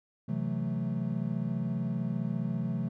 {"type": "chord", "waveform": "triangle", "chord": "F# half-diminished seventh", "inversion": "second", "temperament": "equal", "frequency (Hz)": [130.81, 164.81, 185, 220], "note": ["C3", "E3", "F#3", "A3"], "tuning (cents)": [0, 0, 0, 0], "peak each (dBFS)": -33, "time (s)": [0.28, 2.89], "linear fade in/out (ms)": 10, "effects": []}